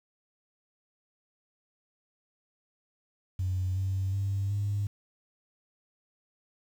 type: tone with pitch steps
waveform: sine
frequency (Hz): 92.6 / 95.59 / 98.67 / 101.86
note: F#2 / G2 / G2 / G#2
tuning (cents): +2 / -43 / +12 / -33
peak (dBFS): -26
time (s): 3.39-4.87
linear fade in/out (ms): 5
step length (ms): 370
effects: tanh soft clip ceiling -22 dBFS + 9-bit